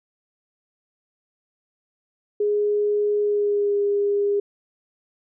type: tone with pitch glide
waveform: sine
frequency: 415.1 to 406.1 Hz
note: G#4 to G#4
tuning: -1 to -39 cents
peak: -18 dBFS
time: 2.4-4.4 s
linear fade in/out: 5 ms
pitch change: -38 cents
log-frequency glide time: 3.21-3.78 s
effects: none